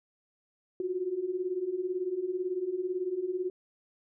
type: beating tone pair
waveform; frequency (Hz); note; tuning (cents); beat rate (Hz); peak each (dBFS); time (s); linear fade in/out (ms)
sine; 352.6 / 370.6; F4 / F#4; +17 / +3; 18; -35 / -31; 0.8-3.5; 2
effects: none

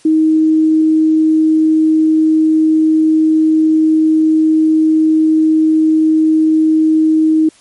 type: tone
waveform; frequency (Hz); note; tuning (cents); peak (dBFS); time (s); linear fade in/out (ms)
sine; 315; D#4; +21; -7; 0.05-7.49; 5
effects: white hiss -47 dBFS RMS until 7.6 s + MP3 48 kbps

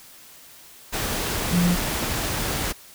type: tone in noise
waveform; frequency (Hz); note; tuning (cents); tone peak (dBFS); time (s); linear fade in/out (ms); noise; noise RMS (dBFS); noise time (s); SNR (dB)
sine; 175.8; F3; +12; -17; 1.52-1.76; 20; pink; -26; 0.92-2.73; +6
effects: white hiss -47 dBFS RMS until 2.94 s

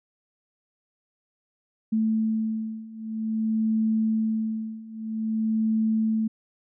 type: beating tone pair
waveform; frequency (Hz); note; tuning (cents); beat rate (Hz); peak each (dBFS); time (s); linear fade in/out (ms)
sine; 220 / 220.51; A3 / A3; 0 / +4; 0.51; -27 / -25; 1.92-6.28; 10
effects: none

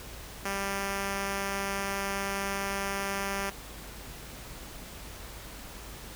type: tone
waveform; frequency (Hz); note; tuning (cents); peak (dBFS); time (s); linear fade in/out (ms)
5% pulse; 197.2; G3; +11; -19; 0.45-3.5; 5
effects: added 52 Hz sine -47 dBFS peak until 6.15 s + pink hiss -45 dBFS RMS until 6.15 s

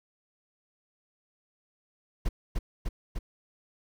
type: noise with echo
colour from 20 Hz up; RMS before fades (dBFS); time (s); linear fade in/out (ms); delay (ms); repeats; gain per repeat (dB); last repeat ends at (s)
brown; -25; 2.25-2.29; 10; 300; 3; -2; 3.19
effects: none

